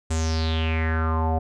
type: tone with low-pass filter sweep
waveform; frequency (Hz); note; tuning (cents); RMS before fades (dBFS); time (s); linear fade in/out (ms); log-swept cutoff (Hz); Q
square; 80.4; E2; -43; -23; 0.1-1.39; 10; 8000 to 690; 5.8
effects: none